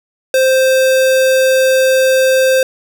square tone, 523.3 Hz, C5, in tune, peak -9 dBFS, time 0.34-2.63 s, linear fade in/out 2 ms, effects none

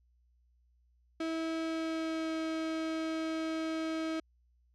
35% pulse tone with pitch glide, 324.3 to 320.6 Hz, E4 to E4, -28 to -48 cents, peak -31 dBFS, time 1.2-4.2 s, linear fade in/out 5 ms, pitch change -20 cents, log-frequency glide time 1.62-2.36 s, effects added 60 Hz sine -66 dBFS peak until 4.74 s + low-pass 5000 Hz 12 dB/octave

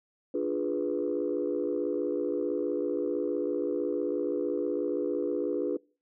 sine chord, D diminished seventh, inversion none, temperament equal, 293.7 / 349.2 / 415.3 / 493.9 Hz, D4 / F4 / Ab4 / Cb5, 0 / 0 / 0 / 0 cents, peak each -32 dBFS, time 0.34-5.77 s, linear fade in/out 5 ms, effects noise-tail reverb RT60 0.4 s tail -25 dB re dry + tanh soft clip ceiling -19 dBFS

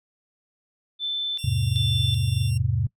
sine tone with tremolo, 3531 Hz, A7, 5 cents sharp, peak -24 dBFS, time 0.99-2.51 s, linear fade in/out 50 ms, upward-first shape square, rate 1.3 Hz, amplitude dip 70%
15% pulse tone, 2756 Hz, F7, 24 cents flat, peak -30 dBFS, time 1.38-2.58 s, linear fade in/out 10 ms
sine chord, E augmented, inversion none, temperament equal with one note detuned, 82.41 / 103.83 / 128.57 Hz, E2 / G#2 / B#2, 0 / 0 / -30 cents, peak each -28 / -24 / -24 dBFS, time 1.44-2.87 s, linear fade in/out 5 ms
effects noise-tail reverb RT60 0.1 s tail -22 dB re dry

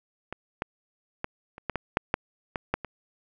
clicks, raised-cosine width 0.5 ms, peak -19 / -13 / -14 / -27 / -13 / -13 / -6 / -7 / -14 / -9 / -20 dBFS, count 11, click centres 0.326 / 0.621 / 1.244 / 1.581 / 1.697 / 1.757 / 1.971 / 2.141 / 2.558 / 2.74 / 2.847 s, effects none

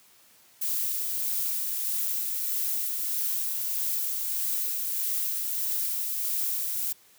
violet noise with tremolo, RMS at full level -28 dBFS, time 0.61-6.93 s, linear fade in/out 10 ms, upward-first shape sine, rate 1.6 Hz, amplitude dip 25%, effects white hiss -58 dBFS RMS until 7.18 s + high-pass 80 Hz 12 dB/octave

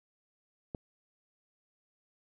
click, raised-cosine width 2 ms, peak -24 dBFS, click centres 0.748 s, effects none

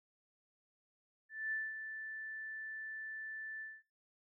sine tone with ADSR envelope, 1760 Hz, A6, in tune, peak -34 dBFS, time 1.29-3.83 s, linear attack 230 ms, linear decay 210 ms, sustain -8 dB, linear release 220 ms, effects noise-tail reverb RT60 0.5 s tail -25 dB re dry

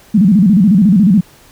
sine tone with vibrato, 196.3 Hz, G3, 3 cents sharp, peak -5 dBFS, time 0.14-1.21 s, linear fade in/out 10 ms, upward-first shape square, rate 14 Hz, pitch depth 170 cents each way, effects pink hiss -44 dBFS RMS until 1.51 s

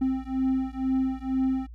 triangle beating tone pair, 261.6 / 263.7 Hz, C4 / C4, 0 / +14 cents, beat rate 2.1 Hz, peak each -25 dBFS, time 0.01-1.67 s, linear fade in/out 10 ms, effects added 58 Hz sine -40 dBFS peak until 1.74 s

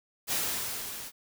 white noise with level ramp, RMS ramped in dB -28 to -42 dBFS, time 0.27-1.12 s, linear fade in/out 50 ms, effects none

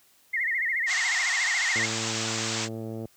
sine tone with vibrato, 1975.5 Hz, B6, in tune, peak -24 dBFS, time 0.33-1.86 s, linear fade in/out 10 ms, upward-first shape sine, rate 14 Hz, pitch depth 150 cents each way
white band-pass noise, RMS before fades -31 dBFS, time 0.86-2.69 s, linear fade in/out 50 ms, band 690 to 7800 Hz, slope 96 dB/octave
click train, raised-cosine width 2 ms, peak -23 dBFS, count 146, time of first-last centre 1.76-3.055 s, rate 112 Hz
effects white hiss -61 dBFS RMS until 3.16 s + high-pass 60 Hz 12 dB/octave

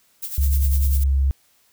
violet noise with tremolo, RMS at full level -28 dBFS, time 0.22-1.04 s, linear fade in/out 10 ms, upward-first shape sine, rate 10 Hz, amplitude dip 65%
sine tone with pitch glide, 69.2 to 67.93 Hz, C#2 to C#2, -2 to -34 cents, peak -15 dBFS, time 0.38-1.31 s, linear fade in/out 0 ms, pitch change -32 cents, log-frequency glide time 0.84-1.16 s
effects white hiss -60 dBFS RMS until 1.72 s

